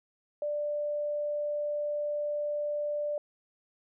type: tone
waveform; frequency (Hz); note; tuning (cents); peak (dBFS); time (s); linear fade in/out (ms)
sine; 590; D5; +8; -29; 0.42-3.18; 2
effects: none